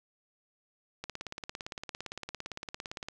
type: click train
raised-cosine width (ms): 0.2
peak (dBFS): -21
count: 37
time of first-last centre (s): 1.04-3.085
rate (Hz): 17.6
effects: none